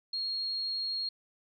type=tone; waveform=sine; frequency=4272 Hz; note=C8; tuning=35 cents sharp; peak=-31 dBFS; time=0.13-1.09 s; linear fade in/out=5 ms; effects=none